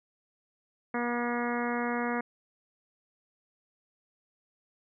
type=harmonic tone; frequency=240 Hz; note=B3; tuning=49 cents flat; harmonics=1 / 2 / 3 / 4 / 5 / 6 / 7 / 8 / 9; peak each=-32 / -35 / -37 / -38 / -39 / -40 / -40 / -41 / -42 dBFS; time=0.94-2.21 s; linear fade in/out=5 ms; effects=none